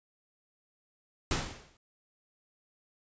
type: noise with exponential decay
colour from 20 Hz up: pink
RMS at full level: -27 dBFS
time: 1.31-1.77 s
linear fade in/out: 2 ms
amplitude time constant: 99 ms
effects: resampled to 16000 Hz